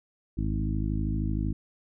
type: harmonic tone with a mistuned harmonic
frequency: 52.9 Hz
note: G#1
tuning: 33 cents sharp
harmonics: 1 / 2 / 3 / 4 / 5 / 6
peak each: -29 / -32 / -34 / -35 / -36 / -37 dBFS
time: 0.37-1.53 s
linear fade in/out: 10 ms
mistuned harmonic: 1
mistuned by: +63 cents
effects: none